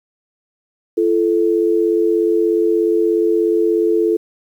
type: tone pair together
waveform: sine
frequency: 340 / 436.8 Hz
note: F4 / A4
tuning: -46 / -13 cents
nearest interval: major third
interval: 433 cents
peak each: -15 dBFS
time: 0.97-4.17 s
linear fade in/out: 10 ms
effects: 8-bit